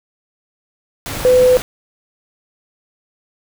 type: tone in noise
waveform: sine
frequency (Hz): 504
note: B4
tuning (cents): +35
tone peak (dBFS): -7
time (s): 1.25-1.57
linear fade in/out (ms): 0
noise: pink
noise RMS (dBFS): -25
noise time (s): 1.06-1.62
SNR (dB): +15
effects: none